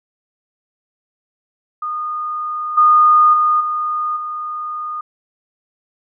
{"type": "tone with level steps", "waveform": "sine", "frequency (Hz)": 1226, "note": "D#6", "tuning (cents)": -26, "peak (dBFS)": [-20, -7, -11, -17, -22], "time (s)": [1.82, 5.01], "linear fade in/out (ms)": 5, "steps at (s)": [2.77, 3.33, 3.6, 4.16], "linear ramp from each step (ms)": 10, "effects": []}